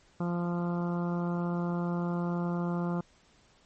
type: harmonic tone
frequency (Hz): 173.7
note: F3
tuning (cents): -9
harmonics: 1 / 2 / 3 / 4 / 5 / 6 / 7 / 8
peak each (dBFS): -29 / -37 / -41 / -43 / -44 / -45 / -45 / -48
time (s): 0.2-3.01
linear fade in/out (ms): 5
effects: pink hiss -63 dBFS RMS until 3.65 s + MP3 32 kbps